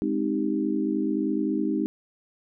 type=chord; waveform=sine; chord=Ab major seventh; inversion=none; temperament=equal; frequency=207.7 / 261.6 / 311.1 / 392 Hz; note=Ab3 / C4 / Eb4 / G4; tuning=0 / 0 / 0 / 0 cents; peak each=-29 / -29 / -26 / -32 dBFS; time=0.02-1.86 s; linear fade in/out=0 ms; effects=none